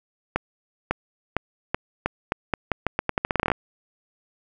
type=accelerating click train; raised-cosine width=0.5 ms; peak=-6 dBFS; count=21; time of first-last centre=0.36-3.517 s; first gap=550 ms; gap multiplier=0.83; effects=none